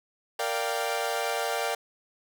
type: chord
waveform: sawtooth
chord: G minor seventh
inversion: first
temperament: equal with one note detuned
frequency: 462.9 / 587.3 / 698.5 / 784 Hz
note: Bb4 / D5 / F5 / G5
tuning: -12 / 0 / 0 / 0 cents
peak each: -29 dBFS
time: 0.39-1.75 s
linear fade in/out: 5 ms
effects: none